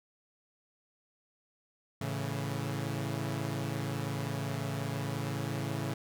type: chord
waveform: sawtooth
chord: A major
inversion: none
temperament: equal with one note detuned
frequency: 110 / 139.15 / 164.81 Hz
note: A2 / C#3 / E3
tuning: 0 / +7 / 0 cents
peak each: -33 / -32 / -36 dBFS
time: 2.01-5.94 s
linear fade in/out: 5 ms
effects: none